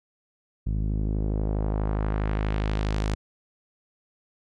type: tone with low-pass filter sweep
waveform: sawtooth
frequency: 52.3 Hz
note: G#1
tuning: 13 cents sharp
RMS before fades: -26 dBFS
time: 0.66-3.15 s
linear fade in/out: 10 ms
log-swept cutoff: 170 to 7300 Hz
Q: 1
effects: none